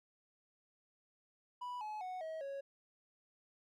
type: tone with pitch steps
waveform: triangle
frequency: 985 / 852.6 / 737.9 / 638.7 / 552.8 Hz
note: B5 / G#5 / F#5 / D#5 / C#5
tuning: -5 / +45 / -5 / +45 / -5 cents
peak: -39 dBFS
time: 1.61-2.61 s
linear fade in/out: 10 ms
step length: 200 ms
effects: none